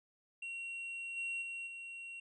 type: tone with level steps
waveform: triangle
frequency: 2740 Hz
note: F7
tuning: 34 cents flat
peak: -39 / -35 / -39 / -43 dBFS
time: 0.42-2.2 s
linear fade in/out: 5 ms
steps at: 1.16 / 1.41 / 1.66 s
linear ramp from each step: 20 ms
effects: resampled to 22050 Hz